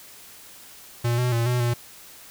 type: tone with pitch steps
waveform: square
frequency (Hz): 119 / 124 / 116.7 / 123.5 / 119.7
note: A#2 / B2 / A#2 / B2 / A#2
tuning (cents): +36 / +7 / +2 / 0 / +46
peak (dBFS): -21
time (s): 1.04-1.74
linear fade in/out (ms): 10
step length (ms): 140
effects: white hiss -46 dBFS RMS until 2.3 s

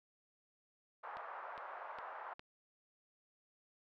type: band-pass noise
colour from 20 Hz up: white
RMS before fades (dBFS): -48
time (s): 1.03-2.34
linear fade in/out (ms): 10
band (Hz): 640 to 1300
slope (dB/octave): 24
type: click train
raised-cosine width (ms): 0.3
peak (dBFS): -34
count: 4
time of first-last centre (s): 1.17-2.394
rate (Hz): 2.45
effects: none

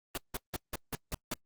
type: noise bursts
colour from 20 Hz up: pink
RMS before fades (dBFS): -35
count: 7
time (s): 0.15-1.338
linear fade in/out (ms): 0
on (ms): 24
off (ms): 170
effects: noise-tail reverb RT60 0.1 s tail -25 dB re dry + Opus 24 kbps

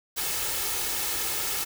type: noise with comb filter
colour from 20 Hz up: white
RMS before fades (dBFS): -29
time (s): 0.16-1.65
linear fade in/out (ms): 20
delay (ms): 2.3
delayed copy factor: +0.5
effects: none

